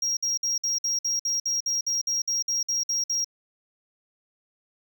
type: tone bursts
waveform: triangle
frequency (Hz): 5620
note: F8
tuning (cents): +10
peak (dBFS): -22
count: 16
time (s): 0.02-3.245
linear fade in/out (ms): 5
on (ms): 150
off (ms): 55
effects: none